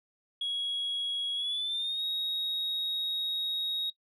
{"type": "tone with pitch glide", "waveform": "sine", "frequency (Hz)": [3322, 3772], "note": ["G#7", "A#7"], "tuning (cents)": [0, 20], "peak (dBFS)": -28, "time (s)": [0.41, 3.9], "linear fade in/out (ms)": 5, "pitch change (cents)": 220, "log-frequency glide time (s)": [1.35, 2.03], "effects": ["noise-tail reverb RT60 0.1 s tail -18 dB re dry", "tanh soft clip ceiling -27 dBFS"]}